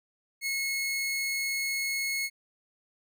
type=tone; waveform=sawtooth; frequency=2178 Hz; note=C#7; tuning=31 cents flat; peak=-25 dBFS; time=0.41-2.3 s; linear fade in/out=50 ms; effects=none